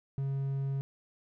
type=tone; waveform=triangle; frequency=136.9 Hz; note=C#3; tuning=21 cents flat; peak=-28 dBFS; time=0.18-0.81 s; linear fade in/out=0 ms; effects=none